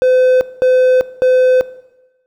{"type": "tone bursts", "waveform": "triangle", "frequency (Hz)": 510, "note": "C5", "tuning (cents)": -44, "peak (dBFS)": -6, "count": 3, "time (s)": [0.02, 1.61], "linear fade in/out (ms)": 0, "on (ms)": 390, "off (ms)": 210, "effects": ["noise-tail reverb RT60 1.0 s tail -17 dB re dry"]}